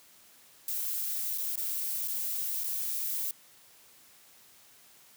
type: noise with dropouts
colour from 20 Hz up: violet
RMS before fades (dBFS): -33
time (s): 0.68-3.31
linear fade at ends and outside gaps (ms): 2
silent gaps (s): 1.377-1.382 / 1.558-1.576 / 2.077-2.081 / 2.637-2.641
effects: white hiss -58 dBFS RMS until 5.16 s + high-pass 80 Hz 12 dB/octave